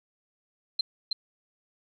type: tone with echo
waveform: sine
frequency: 4130 Hz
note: C8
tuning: 23 cents flat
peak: -22 dBFS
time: 0.79-0.81 s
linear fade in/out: 5 ms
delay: 320 ms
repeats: 1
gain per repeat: -3 dB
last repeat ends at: 1.13 s
effects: none